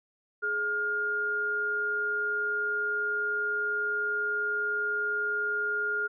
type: tone pair together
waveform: sine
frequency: 420.7 / 1415 Hz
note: G#4 / F6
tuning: +22 / +22 cents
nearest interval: octave + major sixth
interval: 2100 cents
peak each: -36 / -27 dBFS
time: 0.42-6.08 s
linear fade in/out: 20 ms
effects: none